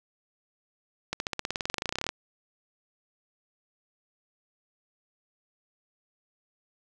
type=accelerating click train; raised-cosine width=0.2 ms; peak=-12 dBFS; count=23; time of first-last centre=1.13-2.091 s; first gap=71 ms; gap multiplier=0.95; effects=none